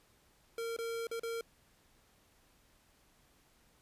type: tone with dropouts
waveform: square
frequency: 460.2 Hz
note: A#4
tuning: 22 cents flat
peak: -37 dBFS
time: 0.58-1.41 s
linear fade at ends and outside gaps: 2 ms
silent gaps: 0.765-0.787 / 1.07-1.113 / 1.196-1.233 s
effects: pink hiss -68 dBFS RMS until 3.81 s + resampled to 32000 Hz